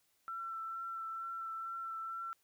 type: tone with vibrato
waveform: sine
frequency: 1342 Hz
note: E6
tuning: 31 cents sharp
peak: -39 dBFS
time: 0.28-2.33 s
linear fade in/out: 0 ms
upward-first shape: triangle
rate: 2.2 Hz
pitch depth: 18 cents each way
effects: white hiss -75 dBFS RMS until 2.43 s